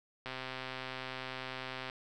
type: click train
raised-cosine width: 0.3 ms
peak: -24 dBFS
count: 214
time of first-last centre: 0.26-1.898 s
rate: 130 Hz
effects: none